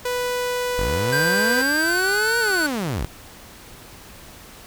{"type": "tone", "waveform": "sawtooth", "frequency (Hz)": 493.9, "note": "B4", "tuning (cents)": 0, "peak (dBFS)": -18, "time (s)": [0.05, 1.62], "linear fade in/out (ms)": 5}
{"type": "linear two-way sweep", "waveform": "sawtooth", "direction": "up then down", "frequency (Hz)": [38.89, 473.6, 38.89], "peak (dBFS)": -19, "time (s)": [0.78, 3.05], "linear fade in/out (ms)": 0, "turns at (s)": 2.39}
{"type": "tone with pitch glide", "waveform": "square", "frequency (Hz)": [1579, 1490.4], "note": ["G6", "F#6"], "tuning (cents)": [12, 12], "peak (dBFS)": -20, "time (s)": [1.12, 2.67], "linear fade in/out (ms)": 10, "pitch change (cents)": -100, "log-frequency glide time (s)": [1.79, 2.03]}
{"effects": ["pink hiss -43 dBFS RMS until 4.66 s"]}